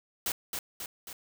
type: noise with echo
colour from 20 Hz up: white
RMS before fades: -31 dBFS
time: 0.26-0.32 s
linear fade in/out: 2 ms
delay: 270 ms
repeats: 3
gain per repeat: -4 dB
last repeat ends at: 1.13 s
effects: none